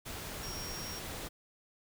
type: tone in noise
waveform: sine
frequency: 5588 Hz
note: F8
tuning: in tune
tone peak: -43 dBFS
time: 0.42-1 s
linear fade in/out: 20 ms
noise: pink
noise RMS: -42 dBFS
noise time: 0.05-1.29 s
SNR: -4 dB
effects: none

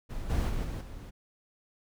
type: noise with level steps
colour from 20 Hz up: brown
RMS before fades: -37 / -28 / -32 / -35 / -42 dBFS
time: 0.09-1.11 s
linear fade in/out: 20 ms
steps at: 0.29 / 0.48 / 0.63 / 0.8 s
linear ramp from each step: 20 ms
effects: none

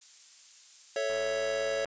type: noise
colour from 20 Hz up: violet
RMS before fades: -44 dBFS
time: 0.01-1.12 s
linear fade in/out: 10 ms
type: chord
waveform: square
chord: A major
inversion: none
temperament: equal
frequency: 440 / 554.4 / 659.3 Hz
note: A4 / C#5 / E5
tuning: 0 / 0 / 0 cents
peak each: -37 / -31 / -37 dBFS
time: 0.96-1.85 s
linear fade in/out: 2 ms
type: click train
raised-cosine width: 0.5 ms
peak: -31 dBFS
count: 65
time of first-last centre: 1.1-1.857 s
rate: 84.6 Hz
effects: resampled to 16000 Hz

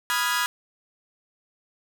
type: chord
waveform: sawtooth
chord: F half-diminished seventh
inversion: second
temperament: equal with one note detuned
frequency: 987.8 / 1244.5 / 1407.4 / 1661.2 Hz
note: Cb6 / Eb6 / F6 / Ab6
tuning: 0 / 0 / +13 / 0 cents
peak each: -24 / -26 / -26 / -23 dBFS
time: 0.1-0.46 s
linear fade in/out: 0 ms
effects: none

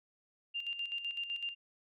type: tone with tremolo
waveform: sine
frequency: 2794 Hz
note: F7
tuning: in tune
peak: -34 dBFS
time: 0.54-1.55 s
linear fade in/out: 20 ms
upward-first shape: square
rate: 7.9 Hz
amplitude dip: 60%
effects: none

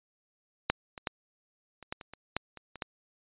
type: clicks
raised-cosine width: 0.3 ms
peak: -7 / -25 / -14 / -30 / -18 / -28 / -28 / -13 / -29 / -27 / -17 dBFS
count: 11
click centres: 0.7 / 0.978 / 1.072 / 1.827 / 1.925 / 2.012 / 2.136 / 2.366 / 2.573 / 2.757 / 2.822 s
effects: resampled to 8000 Hz

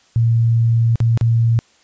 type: tone with dropouts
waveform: sine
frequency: 115.5 Hz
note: A#2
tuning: 16 cents flat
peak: -11 dBFS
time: 0.16-1.59 s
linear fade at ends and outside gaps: 0 ms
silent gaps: 0.957-1.003 / 1.175-1.211 s
effects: white hiss -54 dBFS RMS until 1.83 s + resampled to 16000 Hz

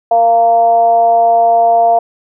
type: tone with frequency modulation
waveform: sine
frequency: 692 Hz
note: F5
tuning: 16 cents flat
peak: -6 dBFS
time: 0.11-1.99 s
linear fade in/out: 5 ms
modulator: 227 Hz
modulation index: 0.44
effects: none

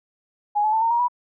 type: tone with pitch steps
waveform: sine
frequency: 830.6 / 857.9 / 886.1 / 915.2 / 945.3 / 976.4 Hz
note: G#5 / A5 / A5 / A#5 / A#5 / B5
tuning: 0 / -44 / +12 / -32 / +24 / -20 cents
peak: -17 dBFS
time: 0.55-1.084 s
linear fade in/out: 20 ms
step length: 89 ms
effects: none

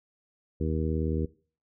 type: harmonic tone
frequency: 79 Hz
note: D#2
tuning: 27 cents sharp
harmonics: 1 / 2 / 3 / 4 / 5 / 6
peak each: -29 / -32 / -34 / -35 / -36 / -37 dBFS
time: 0.6-1.26 s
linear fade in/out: 10 ms
effects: noise-tail reverb RT60 0.4 s tail -20 dB re dry

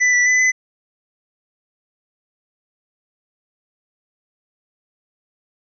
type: tone with pitch steps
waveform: square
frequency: 1991 / 1965 / 2003 / 2018 Hz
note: B6 / B6 / B6 / B6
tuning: +14 / -9 / +24 / +37 cents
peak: -13 dBFS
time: 0-0.52 s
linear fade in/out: 20 ms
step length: 130 ms
effects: resampled to 16000 Hz

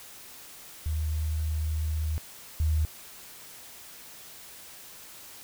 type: tone pair in turn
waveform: sine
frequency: 77.78 / 77.78 Hz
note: D#2 / D#2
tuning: 0 / 0 cents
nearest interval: unison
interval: 0 cents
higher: neither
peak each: -26 / -22 dBFS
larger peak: second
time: 0.86-2.18 / 2.6-2.85 s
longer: first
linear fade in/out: 0 ms
effects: white hiss -47 dBFS RMS until 5.43 s

